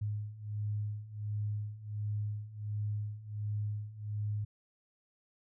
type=beating tone pair; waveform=sine; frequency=104 / 105.4 Hz; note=G#2 / G#2; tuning=+3 / +26 cents; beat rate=1.4 Hz; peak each=-39 / -36 dBFS; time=0.01-4.45 s; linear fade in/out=10 ms; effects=none